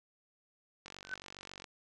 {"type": "click train", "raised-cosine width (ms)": 0.2, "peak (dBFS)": -29, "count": 38, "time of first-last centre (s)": [0.86, 1.642], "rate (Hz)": 47.3}
{"type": "tone with exponential growth", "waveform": "sine", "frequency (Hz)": 1516, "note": "F#6", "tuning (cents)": 42, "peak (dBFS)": -31, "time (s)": [1.04, 1.14], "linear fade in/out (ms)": 0, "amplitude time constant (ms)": 21}
{"effects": ["resampled to 24000 Hz"]}